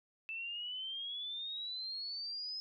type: exponential sweep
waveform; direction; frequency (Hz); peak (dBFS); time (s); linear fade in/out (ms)
sine; up; 2637 to 5130; -39; 0.29-2.6; 0
effects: none